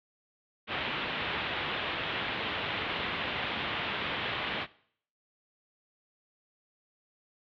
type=low-pass noise; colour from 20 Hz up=white; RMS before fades=-34 dBFS; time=0.67-4.67 s; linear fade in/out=50 ms; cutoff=3500 Hz; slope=48 dB/octave; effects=noise-tail reverb RT60 0.6 s tail -20 dB re dry + high-pass 60 Hz 12 dB/octave